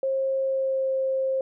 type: tone with pitch glide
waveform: sine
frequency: 535 to 530.4 Hz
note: C5 to C5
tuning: +38 to +23 cents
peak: -22 dBFS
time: 0.03-1.41 s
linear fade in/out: 2 ms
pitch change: -15 cents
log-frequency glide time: 0.42-0.91 s
effects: none